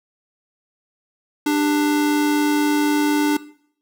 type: tone pair together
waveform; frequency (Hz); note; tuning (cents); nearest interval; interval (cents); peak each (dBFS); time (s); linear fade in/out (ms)
square; 296 / 396.4; D4 / G4; +14 / +19; perfect fourth; 505; -17 / -28; 1.46-3.37; 5
effects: noise-tail reverb RT60 0.6 s tail -18 dB re dry